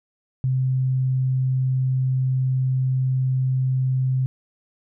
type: tone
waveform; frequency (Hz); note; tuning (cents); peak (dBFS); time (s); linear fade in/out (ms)
sine; 130.1; C3; -9; -18; 0.44-4.26; 0
effects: none